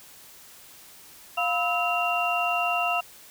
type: tone cluster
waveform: sine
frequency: 703 / 989 / 1295 / 2763 Hz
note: F5 / B5 / E6 / F7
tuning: +11 / +2 / -31 / -19 cents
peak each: -26 / -34 / -29 / -27 dBFS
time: 1.37-3.01 s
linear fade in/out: 10 ms
effects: white hiss -49 dBFS RMS until 3.3 s